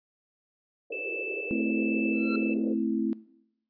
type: band-pass noise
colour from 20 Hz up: white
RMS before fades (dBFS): -38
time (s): 0.9-2.74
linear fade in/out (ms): 5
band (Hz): 370 to 500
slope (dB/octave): 48
type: tone with tremolo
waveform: sine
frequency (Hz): 2637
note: E7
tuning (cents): 0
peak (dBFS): -33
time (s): 0.92-2.54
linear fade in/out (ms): 5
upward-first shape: sine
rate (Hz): 1.1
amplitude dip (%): 25
type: chord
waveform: sine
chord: A minor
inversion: none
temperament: equal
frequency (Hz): 220 / 261.6 / 329.6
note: A3 / C4 / E4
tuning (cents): 0 / 0 / 0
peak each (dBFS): -30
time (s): 1.51-3.13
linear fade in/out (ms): 0
type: tone with exponential growth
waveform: square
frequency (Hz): 1359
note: F6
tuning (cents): -48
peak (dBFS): -33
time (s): 2.12-2.36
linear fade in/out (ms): 5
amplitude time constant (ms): 51
effects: noise-tail reverb RT60 0.8 s tail -20 dB re dry + resampled to 11025 Hz